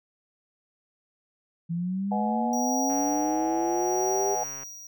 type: linear sweep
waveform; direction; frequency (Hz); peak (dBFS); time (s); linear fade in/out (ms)
sine; up; 164.81 to 402.3; -26; 1.69-4.36; 20
type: chord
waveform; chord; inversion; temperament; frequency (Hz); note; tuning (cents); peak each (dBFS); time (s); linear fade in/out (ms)
sine; G# minor seventh; first; equal with one note detuned; 493.9 / 622.3 / 740 / 845.1; B4 / D#5 / F#5 / G#5; 0 / 0 / 0 / +30; -36 / -35 / -30 / -30; 2.11-4.44; 10
type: tone with tremolo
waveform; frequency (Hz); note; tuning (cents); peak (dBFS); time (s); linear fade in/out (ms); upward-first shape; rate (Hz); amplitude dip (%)
square; 5750; F8; +50; -30; 2.53-4.87; 2; sine; 0.76; 75
type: click train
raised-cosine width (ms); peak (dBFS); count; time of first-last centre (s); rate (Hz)
0.5; -30; 235; 2.9-4.633; 135
effects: none